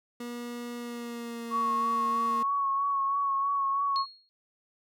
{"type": "tone with pitch glide", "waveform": "30% pulse", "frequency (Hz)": [240, 232.9], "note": ["B3", "A#3"], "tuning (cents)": [-49, -1], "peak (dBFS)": -33, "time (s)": [0.2, 2.43], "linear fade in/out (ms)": 5, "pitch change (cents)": -52, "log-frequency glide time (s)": [0.77, 1.45]}
{"type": "tone with vibrato", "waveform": "sine", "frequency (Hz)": 1108.7, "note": "C#6", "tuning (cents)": 0, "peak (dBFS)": -25, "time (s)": [1.5, 4.06], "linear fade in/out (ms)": 50, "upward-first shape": "sine", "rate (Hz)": 3.1, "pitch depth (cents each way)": 25}
{"type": "tone with exponential decay", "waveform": "sine", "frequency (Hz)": 4295, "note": "C8", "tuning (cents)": 44, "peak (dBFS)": -29, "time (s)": [3.96, 4.29], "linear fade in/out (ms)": 0, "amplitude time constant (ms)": 70}
{"effects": []}